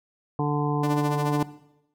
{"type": "harmonic tone", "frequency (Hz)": 146.83, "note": "D3", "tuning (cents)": 0, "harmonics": [1, 2, 3, 5, 6, 7], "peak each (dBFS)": [-25, -28, -30, -32, -33, -33], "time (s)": [0.39, 1.43], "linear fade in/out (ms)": 2}
{"type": "tone with tremolo", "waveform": "sawtooth", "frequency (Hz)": 295.7, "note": "D4", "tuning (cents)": 12, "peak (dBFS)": -23, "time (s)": [0.83, 1.43], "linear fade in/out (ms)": 5, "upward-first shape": "sine", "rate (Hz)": 14, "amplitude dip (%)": 75}
{"effects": ["noise-tail reverb RT60 0.8 s tail -17 dB re dry"]}